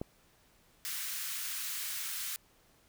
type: click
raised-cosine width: 2 ms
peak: -23 dBFS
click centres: 0.015 s
type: high-pass noise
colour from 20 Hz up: white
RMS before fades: -38 dBFS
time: 0.85-2.36 s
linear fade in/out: 0 ms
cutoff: 1300 Hz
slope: 24 dB/octave
effects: pink hiss -66 dBFS RMS until 2.88 s